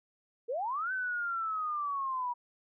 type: linear two-way sweep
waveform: sine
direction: up then down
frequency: 434.1 to 1539 to 959 Hz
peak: -31 dBFS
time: 0.48-2.34 s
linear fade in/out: 20 ms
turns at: 0.92 s
effects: none